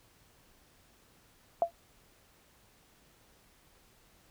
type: tone with exponential decay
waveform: sine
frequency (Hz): 679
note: F5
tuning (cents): -49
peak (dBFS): -19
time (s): 1.62-1.71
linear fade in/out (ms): 1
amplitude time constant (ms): 19
effects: pink hiss -64 dBFS RMS until 4.3 s